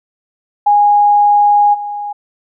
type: tone with level steps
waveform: sine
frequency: 824 Hz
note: G#5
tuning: 14 cents flat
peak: -6 / -19 dBFS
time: 0.66-2.13 s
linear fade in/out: 10 ms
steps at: 1.73 s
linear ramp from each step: 20 ms
effects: none